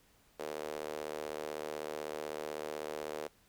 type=tone with high-pass filter; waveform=sawtooth; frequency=76 Hz; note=D#2; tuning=40 cents flat; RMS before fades=-41 dBFS; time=0.39-3.28 s; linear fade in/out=10 ms; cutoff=470 Hz; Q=2.8; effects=pink hiss -67 dBFS RMS until 3.48 s